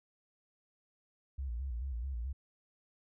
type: tone with vibrato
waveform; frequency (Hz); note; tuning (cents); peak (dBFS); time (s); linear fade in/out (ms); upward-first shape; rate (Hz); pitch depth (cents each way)
sine; 62.7; B1; +27; -35; 1.38-2.33; 10; square; 4.6; 130
effects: none